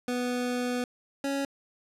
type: tone pair in turn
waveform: 25% pulse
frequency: 246.9 / 277.1 Hz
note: B3 / C#4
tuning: 0 / -1 cents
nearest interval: major second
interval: 199 cents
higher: second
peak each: -24 dBFS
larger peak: neither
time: 0.08-0.84 / 1.24-1.45 s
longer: first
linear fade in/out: 2 ms
effects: low-pass 11000 Hz 12 dB/octave